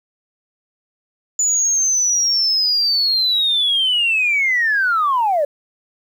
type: linear sweep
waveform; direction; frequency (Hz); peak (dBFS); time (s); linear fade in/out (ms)
sine; down; 6990 to 554.4; -13; 1.39-5.45; 5
effects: tanh soft clip ceiling -9 dBFS + 8-bit